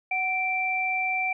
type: tone pair together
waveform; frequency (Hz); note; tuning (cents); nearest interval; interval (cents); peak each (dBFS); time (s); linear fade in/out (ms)
sine; 745.9 / 2347; F#5 / D7; +14 / -2; octave + minor sixth; 1984; -29 / -25; 0.11-1.33; 5
effects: none